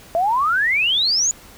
sine exponential sweep, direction up, 649 to 7000 Hz, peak -15 dBFS, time 0.15-1.31 s, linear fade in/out 0 ms, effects pink hiss -44 dBFS RMS until 1.57 s

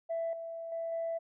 sine tone with level steps, 663 Hz, E5, 10 cents sharp, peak -30 / -38 / -33 / -31 dBFS, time 0.09-1.19 s, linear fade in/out 20 ms, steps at 0.33 / 0.72 / 0.92 s, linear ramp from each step 2 ms, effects tanh soft clip ceiling -28 dBFS

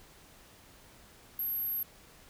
sine tone, 12570 Hz, G9, 4 cents sharp, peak -31 dBFS, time 1.39-1.83 s, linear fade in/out 2 ms, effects pink hiss -57 dBFS RMS until 2.29 s

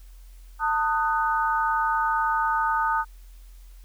sine chord, D# diminished, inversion second, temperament just, 896 / 1244.5 / 1493.4 Hz, A5 / D#6 / F#6, +31 / 0 / +16 cents, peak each -24 / -25 / -28 dBFS, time 0.59-3.05 s, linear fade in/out 50 ms, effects added 43 Hz sine -43 dBFS peak until 3.84 s + white hiss -60 dBFS RMS until 3.84 s

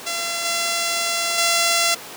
5% pulse tone with level steps, 681 Hz, F5, 44 cents flat, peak -12 / -9 / -5 dBFS, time 0.06-1.95 s, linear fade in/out 10 ms, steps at 0.45 / 1.38 s, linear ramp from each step 2 ms, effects pink hiss -35 dBFS RMS until 2.16 s + high-pass 300 Hz 12 dB/octave

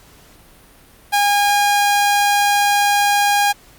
sawtooth tone, 815 Hz, G#5, 33 cents flat, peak -9 dBFS, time 1.12-3.53 s, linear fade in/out 20 ms, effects pink hiss -47 dBFS RMS until 3.78 s + Opus 48 kbps

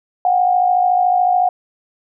sine tone pair together, 727 / 780.8 Hz, F#5 / G5, -31 / -7 cents, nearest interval minor second, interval 124 cents, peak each -12 / -19 dBFS, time 0.25-1.49 s, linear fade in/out 2 ms, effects none

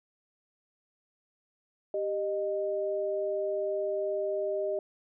sine tone pair together, 393.5 / 616 Hz, G4 / D#5, +7 / -17 cents, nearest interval minor sixth, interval 776 cents, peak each -32 / -30 dBFS, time 1.94-4.79 s, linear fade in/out 2 ms, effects none

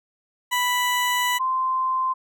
20% pulse / sine tone pair in turn, 987.8 / 1039.8 Hz, B5 / C6, 0 / -11 cents, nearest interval minor second, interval 89 cents, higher second, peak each -15 / -20 dBFS, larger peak first, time 0.51-1.39 / 1.39-2.14 s, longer first, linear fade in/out 20 ms, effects none

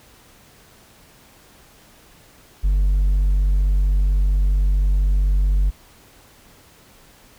sine tone with hard clipping, 47.81 Hz, G1, 43 cents flat, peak -15 dBFS, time 2.63-5.71 s, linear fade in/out 20 ms, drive 2 dB, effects pink hiss -50 dBFS RMS until 7.38 s

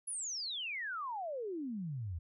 sine exponential sweep, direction down, 10680 to 77.78 Hz, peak -37 dBFS, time 0.07-2.19 s, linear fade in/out 10 ms, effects none

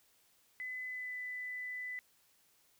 sine tone with pitch glide, 2013 to 1996.8 Hz, B6 to B6, +33 to +19 cents, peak -39 dBFS, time 0.6-1.99 s, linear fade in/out 0 ms, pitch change -14 cents, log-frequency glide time 0.86-1.16 s, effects white hiss -70 dBFS RMS until 2.79 s

